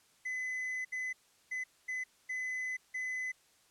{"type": "tone bursts at uneven times", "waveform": "triangle", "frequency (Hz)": 2018, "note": "B6", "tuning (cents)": 37, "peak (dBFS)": -33, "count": 6, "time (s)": [[0.25, 0.85], [0.92, 1.13], [1.51, 1.64], [1.88, 2.04], [2.29, 2.77], [2.94, 3.32]], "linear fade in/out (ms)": 10, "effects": ["white hiss -67 dBFS RMS until 3.7 s", "low-pass 10000 Hz 12 dB/octave"]}